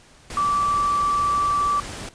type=tone in noise; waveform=sine; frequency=1161 Hz; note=D6; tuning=20 cents flat; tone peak=-18 dBFS; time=0.37-1.8 s; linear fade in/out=2 ms; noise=pink; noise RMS=-34 dBFS; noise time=0.3-2.09 s; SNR=+13 dB; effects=pink hiss -51 dBFS RMS until 2.14 s + resampled to 22050 Hz